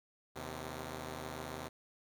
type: tone pair together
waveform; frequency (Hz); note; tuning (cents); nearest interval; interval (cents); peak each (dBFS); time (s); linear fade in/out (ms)
5% pulse; 78.86 / 129.2; D#2 / C3; +24 / -21; major sixth; 855; -33 / -33; 0.35-1.69; 20
effects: none